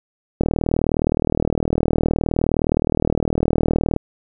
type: click train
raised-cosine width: 2 ms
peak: -4 dBFS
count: 141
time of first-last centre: 0.41-3.963 s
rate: 39.4 Hz
effects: none